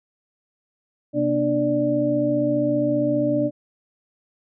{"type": "tone cluster", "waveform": "sine", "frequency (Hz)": [129.5, 241.3, 296.3, 588], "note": ["C3", "B3", "D4", "D5"], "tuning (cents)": [-17, -40, 15, 2], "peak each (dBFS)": [-29, -28, -21, -22], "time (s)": [1.13, 3.51], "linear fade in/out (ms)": 50, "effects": []}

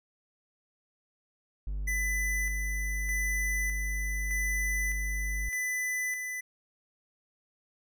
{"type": "tone", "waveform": "triangle", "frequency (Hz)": 50, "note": "G1", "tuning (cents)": 35, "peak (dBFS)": -29, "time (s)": [1.67, 5.49], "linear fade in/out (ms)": 0}
{"type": "tone with tremolo", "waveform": "square", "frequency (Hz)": 2000, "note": "B6", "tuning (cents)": 21, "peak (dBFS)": -30, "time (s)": [1.87, 6.41], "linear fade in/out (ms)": 10, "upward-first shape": "square", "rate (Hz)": 0.82, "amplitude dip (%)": 40}
{"effects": []}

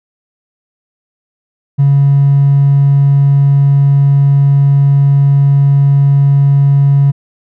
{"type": "tone with hard clipping", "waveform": "triangle", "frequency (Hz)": 140, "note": "C#3", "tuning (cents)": 18, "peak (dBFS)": -5, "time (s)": [1.78, 7.12], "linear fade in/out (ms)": 20, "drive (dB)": 3, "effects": []}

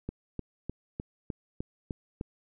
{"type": "click train", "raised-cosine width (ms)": 3, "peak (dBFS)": -21, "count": 8, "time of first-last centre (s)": [0.09, 2.211], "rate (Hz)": 3.3, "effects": []}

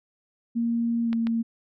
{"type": "tone with pitch glide", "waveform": "sine", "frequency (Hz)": [233.1, 229.2], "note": ["A#3", "A#3"], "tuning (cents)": [0, -29], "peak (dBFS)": -22, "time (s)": [0.55, 1.43], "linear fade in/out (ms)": 20, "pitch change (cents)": -29, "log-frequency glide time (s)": [1.04, 1.11]}
{"type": "clicks", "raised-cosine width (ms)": 0.3, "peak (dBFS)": -20, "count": 2, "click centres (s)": [1.13, 1.27]}
{"effects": []}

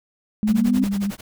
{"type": "linear sweep", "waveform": "sine", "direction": "up", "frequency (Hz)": [207.7, 261.6], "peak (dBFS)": -17, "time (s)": [0.43, 0.84], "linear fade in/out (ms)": 0}
{"type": "noise with tremolo", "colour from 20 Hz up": "pink", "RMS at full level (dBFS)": -33, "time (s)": [0.47, 1.21], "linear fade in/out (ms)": 5, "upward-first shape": "sine", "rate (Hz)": 11, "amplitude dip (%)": 100}
{"type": "tone with vibrato", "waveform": "sine", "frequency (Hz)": 199.7, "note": "G3", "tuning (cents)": 32, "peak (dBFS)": -20, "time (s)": [0.49, 1.11], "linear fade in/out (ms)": 10, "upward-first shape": "triangle", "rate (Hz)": 14, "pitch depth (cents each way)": 42}
{"effects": []}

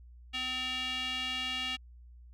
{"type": "tone with band-pass filter", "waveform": "square", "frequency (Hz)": 256.2, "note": "C4", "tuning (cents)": -36, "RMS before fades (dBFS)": -35, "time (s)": [0.33, 1.77], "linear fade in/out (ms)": 20, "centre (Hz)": 2900, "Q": 3.9, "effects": ["added 60 Hz sine -50 dBFS peak until 2.33 s"]}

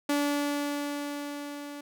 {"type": "tone with level ramp", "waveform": "sawtooth", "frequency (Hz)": 288.7, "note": "D4", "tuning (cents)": -30, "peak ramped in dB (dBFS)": [-20, -35], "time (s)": [0.09, 1.81], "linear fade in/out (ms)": 5, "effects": []}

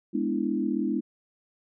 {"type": "chord", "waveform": "sine", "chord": "E dominant seventh", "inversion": "first", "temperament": "equal", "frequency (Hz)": [207.7, 246.9, 293.7, 329.6], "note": ["G#3", "B3", "D4", "E4"], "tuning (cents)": [0, 0, 0, 0], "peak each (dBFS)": -30, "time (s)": [0.13, 1.01], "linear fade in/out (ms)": 20, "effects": []}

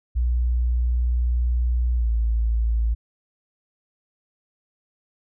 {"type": "tone with pitch glide", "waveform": "sine", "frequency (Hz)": [60.4, 56.36], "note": ["B1", "A1"], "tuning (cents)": [-38, 42], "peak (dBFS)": -18, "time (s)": [0.15, 2.95], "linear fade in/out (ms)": 20, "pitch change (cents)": -120, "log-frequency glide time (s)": [1.96, 2.09], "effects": []}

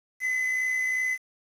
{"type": "tone with amplitude modulation", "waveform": "triangle", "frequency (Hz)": 2023, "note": "B6", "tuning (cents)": 41, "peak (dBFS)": -21, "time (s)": [0.2, 1.18], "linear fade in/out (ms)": 50, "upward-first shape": "sine", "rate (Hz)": 62.7, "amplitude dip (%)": 35, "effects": ["resampled to 32000 Hz", "8-bit"]}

